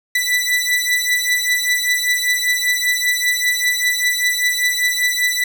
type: beating tone pair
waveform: sawtooth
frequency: 1975.5 / 1980.6 Hz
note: B6 / B6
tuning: 0 / +4 cents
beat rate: 5.1 Hz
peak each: -15 dBFS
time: 0.15-5.44 s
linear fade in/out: 5 ms
effects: 7-bit